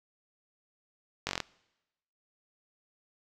slowing click train, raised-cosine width 0.2 ms, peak -13 dBFS, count 7, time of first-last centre 1.27-1.403 s, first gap 20 ms, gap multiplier 1.04, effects noise-tail reverb RT60 1.0 s tail -24 dB re dry

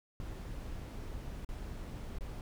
brown noise with dropouts, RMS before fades -42 dBFS, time 0.2-2.41 s, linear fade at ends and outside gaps 1 ms, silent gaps 1.448-1.489 / 2.185-2.208 s, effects none

